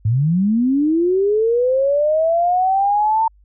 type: linear sweep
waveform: sine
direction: up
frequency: 101.3 to 906 Hz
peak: -13 dBFS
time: 0.05-3.28 s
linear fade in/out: 5 ms
effects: added 50 Hz sine -48 dBFS peak until 3.44 s